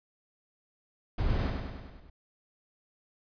brown noise with echo, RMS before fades -28 dBFS, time 1.18-1.5 s, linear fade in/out 5 ms, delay 100 ms, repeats 6, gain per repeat -4 dB, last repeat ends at 2.1 s, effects resampled to 11025 Hz

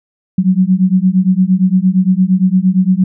sine beating tone pair, 181.8 / 190.5 Hz, F#3 / G3, -30 / -49 cents, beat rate 8.7 Hz, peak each -11 dBFS, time 0.38-3.04 s, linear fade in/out 5 ms, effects none

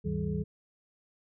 sine tone cluster, 73.5 / 98.9 / 157.5 / 192.4 / 425.3 Hz, D2 / G2 / D#3 / G3 / G#4, +2 / +16 / +21 / -32 / +41 cents, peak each -38 / -39 / -33 / -34 / -38 dBFS, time 0.04-0.44 s, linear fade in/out 20 ms, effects none

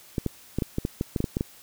clicks, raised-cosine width 3 ms, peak -12 dBFS, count 12, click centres 0.182 / 0.263 / 0.586 / 0.622 / 0.784 / 0.851 / 1.011 / 1.162 / 1.204 / 1.242 / 1.369 / 1.409 s, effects white hiss -51 dBFS RMS until 1.62 s

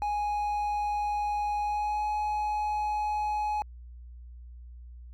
triangle tone with pitch glide, 830.6 to 842.2 Hz, G#5 to G#5, 0 to +24 cents, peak -25 dBFS, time 0.02-3.62 s, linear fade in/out 0 ms, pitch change +24 cents, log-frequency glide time 1.61-2.04 s, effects added 60 Hz sine -43 dBFS peak until 5.13 s

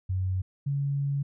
sine tone pair in turn, 93.3 / 140.56 Hz, F#2 / C#3, +15 / +24 cents, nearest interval perfect fifth, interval 709 cents, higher second, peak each -25 dBFS, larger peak neither, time 0.09-0.42 / 0.66-1.23 s, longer second, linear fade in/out 10 ms, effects none

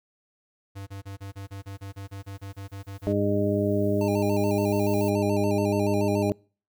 square tone bursts, 98.4 Hz, G2, 7 cents sharp, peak -36 dBFS, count 16, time 0.75-3.135 s, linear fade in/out 20 ms, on 120 ms, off 31 ms
violet noise with exponential growth, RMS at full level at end -41 dBFS, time 1.19-5.1 s, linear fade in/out 5 ms, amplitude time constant 850 ms
harmonic tone, 101.9 Hz, G#2, 32 cents flat, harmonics 1 / 2 / 3 / 4 / 6, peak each -28 / -28 / -28 / -28 / -28 dBFS, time 3.07-6.32 s, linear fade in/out 0 ms
square tone with vibrato, 850 Hz, G#5, 40 cents sharp, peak -34 dBFS, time 4.01-6.3 s, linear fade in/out 2 ms, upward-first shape square, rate 7 Hz, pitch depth 90 cents each way
effects noise-tail reverb RT60 0.4 s tail -26 dB re dry

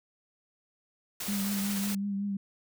white noise with tremolo, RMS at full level -35 dBFS, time 1.2-1.95 s, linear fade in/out 5 ms, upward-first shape triangle, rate 16 Hz, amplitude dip 25%
sine tone with vibrato, 200 Hz, G3, 35 cents sharp, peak -29 dBFS, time 1.28-2.37 s, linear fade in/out 5 ms, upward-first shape triangle, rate 5.4 Hz, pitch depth 37 cents each way
effects none

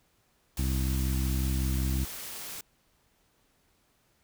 white noise, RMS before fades -40 dBFS, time 0.57-2.61 s, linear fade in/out 2 ms
harmonic tone, 65.41 Hz, C2, in tune, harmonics 1 / 2 / 3 / 4 / 5, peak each -27 / -33 / -37 / -39 / -41 dBFS, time 0.58-2.05 s, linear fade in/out 10 ms
effects pink hiss -69 dBFS RMS until 4.23 s

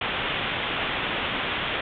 white low-pass noise, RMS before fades -28 dBFS, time 0.01-1.81 s, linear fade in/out 5 ms, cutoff 3500 Hz, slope 96 dB/octave, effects none

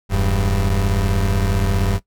35% pulse tone pair together, 41.28 / 98 Hz, E1 / G2, +3 / 0 cents, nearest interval octave + minor third, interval 1497 cents, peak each -17 dBFS, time 0.09-2 s, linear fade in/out 50 ms, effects noise-tail reverb RT60 0.1 s tail -17 dB re dry

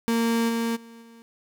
35% pulse tone with level steps, 230.3 Hz, A#3, 21 cents flat, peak -19 / -22 / -42 / -45 dBFS, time 0.08-1.22 s, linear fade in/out 0 ms, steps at 0.48 / 0.75 / 1.01 s, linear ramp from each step 20 ms, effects none

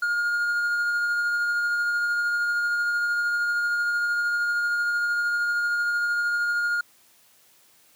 triangle tone with tremolo, 1421 Hz, F6, 30 cents sharp, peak -19 dBFS, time 0.02-6.81 s, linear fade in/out 5 ms, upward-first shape triangle, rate 13 Hz, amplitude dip 25%, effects white hiss -58 dBFS RMS until 7.95 s + high-pass 100 Hz 12 dB/octave

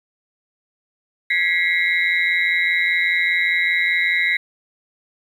sine tone cluster, 1659 / 1946 / 2118 / 2223 / 3865 Hz, G#6 / B6 / C7 / C#7 / B7, -2 / -26 / +21 / +4 / -38 cents, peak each -28 / -20 / -19 / -27 / -28 dBFS, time 1.3-4.37 s, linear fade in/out 5 ms, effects 8-bit

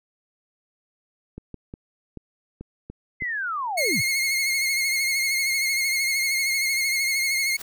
clicks, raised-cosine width 3 ms, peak -23 dBFS, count 7, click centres 1.38 / 1.543 / 1.739 / 2.173 / 2.61 / 2.9 / 3.222 s
sine linear sweep, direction down, 2100 to 74.4 Hz, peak -25 dBFS, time 3.2-4.02 s, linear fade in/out 20 ms
sawtooth tone with vibrato, 2153 Hz, C7, 49 cents sharp, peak -18 dBFS, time 3.77-7.57 s, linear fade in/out 10 ms, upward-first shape sine, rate 13 Hz, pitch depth 44 cents each way
white noise with exponential growth, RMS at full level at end -31 dBFS, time 7.53-7.62 s, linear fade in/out 5 ms, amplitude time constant 19 ms
effects none

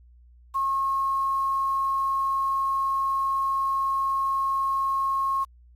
sine tone with quantisation, 1084 Hz, C#6, 39 cents flat, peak -22 dBFS, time 0.54-5.45 s, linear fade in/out 20 ms, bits 8, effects added 60 Hz sine -50 dBFS peak until 5.75 s + AAC 48 kbps

